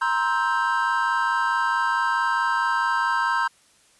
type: chord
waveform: triangle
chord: C dominant seventh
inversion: third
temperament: just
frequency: 941.9 / 1046.5 / 1308.1 / 1569.8 Hz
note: Bb5 / C6 / E6 / G6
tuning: +18 / 0 / -14 / +2 cents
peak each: -23 / -24 / -26 / -23 dBFS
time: 0.01-3.48 s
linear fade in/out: 10 ms
effects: white hiss -58 dBFS RMS until 3.99 s + resampled to 24000 Hz